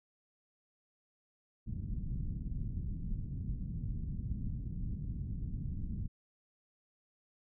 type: low-pass noise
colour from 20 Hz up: pink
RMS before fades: -38 dBFS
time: 1.66-6.08 s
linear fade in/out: 20 ms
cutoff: 200 Hz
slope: 24 dB/octave
effects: none

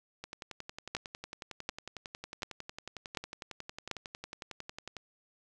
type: two click trains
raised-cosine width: 0.2 ms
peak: -16 / -24 dBFS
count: 5 / 53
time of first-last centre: 0.95-3.913 / 0.24-4.967 s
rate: 1.35 / 11 Hz
effects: none

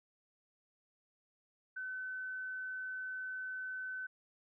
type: tone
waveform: sine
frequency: 1517 Hz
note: F#6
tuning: 43 cents sharp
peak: -39 dBFS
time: 1.76-4.07 s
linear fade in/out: 10 ms
effects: none

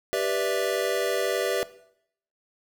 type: chord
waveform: square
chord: E minor seventh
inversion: first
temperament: equal with one note detuned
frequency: 392 / 490.5 / 587.3 / 659.3 Hz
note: G4 / B4 / D5 / E5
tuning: 0 / -12 / 0 / 0 cents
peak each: -30 dBFS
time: 0.13-1.63 s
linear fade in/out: 0 ms
effects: noise-tail reverb RT60 0.7 s tail -17 dB re dry

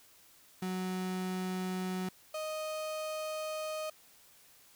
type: tone pair in turn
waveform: 35% pulse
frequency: 185 / 622.3 Hz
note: F#3 / D#5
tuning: 0 / 0 cents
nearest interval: octave + major sixth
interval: 2100 cents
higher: second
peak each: -32 / -34 dBFS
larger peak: first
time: 0.62-2.09 / 2.34-3.9 s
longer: second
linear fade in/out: 5 ms
effects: white hiss -61 dBFS RMS until 4.75 s

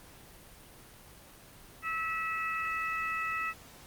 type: harmonic tone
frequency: 650 Hz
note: E5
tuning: 24 cents flat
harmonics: 2 / 3 / 4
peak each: -34 / -36 / -37 dBFS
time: 1.82-3.54 s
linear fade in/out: 50 ms
effects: pink hiss -53 dBFS RMS until 3.86 s + Opus 24 kbps

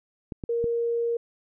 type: clicks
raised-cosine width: 3 ms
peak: -20 dBFS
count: 3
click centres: 0.322 / 0.438 / 0.642 s
type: tone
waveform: sine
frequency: 468.1 Hz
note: A#4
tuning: 7 cents sharp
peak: -23 dBFS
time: 0.49-1.17 s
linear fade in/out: 5 ms
effects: none

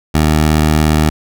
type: tone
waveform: 15% pulse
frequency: 77.1 Hz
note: D#2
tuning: 15 cents flat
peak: -3 dBFS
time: 0.14-1.1 s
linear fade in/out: 10 ms
effects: none

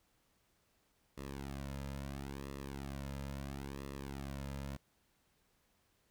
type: tone with flanger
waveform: sawtooth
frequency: 68.9 Hz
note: C#2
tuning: 10 cents flat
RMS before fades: -44 dBFS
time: 1.17-4.77 s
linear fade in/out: 10 ms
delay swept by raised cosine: 1.3 to 2.7 ms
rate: 0.74 Hz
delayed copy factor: -0.85
effects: pink hiss -75 dBFS RMS until 6.1 s

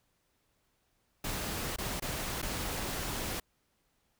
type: noise with dropouts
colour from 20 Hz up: pink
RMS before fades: -36 dBFS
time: 1.24-3.4 s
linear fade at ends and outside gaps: 5 ms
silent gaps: 1.762-1.784 / 1.999-2.021 / 2.418-2.426 s
effects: pink hiss -75 dBFS RMS until 4.19 s

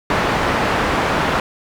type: low-pass noise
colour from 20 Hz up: white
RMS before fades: -18 dBFS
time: 0.1-1.4 s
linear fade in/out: 2 ms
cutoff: 1400 Hz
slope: 12 dB/octave
effects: none

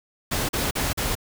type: noise bursts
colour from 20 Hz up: pink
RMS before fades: -25 dBFS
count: 4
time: 0.31-1.153 s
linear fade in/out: 10 ms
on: 180 ms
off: 41 ms
effects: none

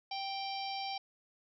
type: harmonic tone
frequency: 784 Hz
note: G5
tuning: in tune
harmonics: 1 / 3 / 4 / 5 / 6 / 7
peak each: -38 / -46 / -46 / -49 / -46 / -47 dBFS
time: 0.11-0.98 s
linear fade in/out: 5 ms
effects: none

